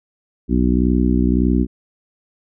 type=harmonic tone; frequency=61.74 Hz; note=B1; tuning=in tune; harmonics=1 / 2 / 3 / 4 / 5 / 6; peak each=-18 / -28 / -19 / -18 / -21 / -26 dBFS; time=0.48-1.67 s; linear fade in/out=50 ms; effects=none